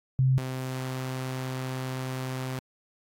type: tone pair in turn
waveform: sine / sawtooth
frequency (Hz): 131.1 / 129.82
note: C3 / C3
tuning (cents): +4 / -13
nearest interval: unison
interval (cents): 17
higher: first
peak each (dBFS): -19 / -27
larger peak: first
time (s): 0.19-0.38 / 0.38-2.59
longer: second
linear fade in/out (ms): 0
effects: AAC 48 kbps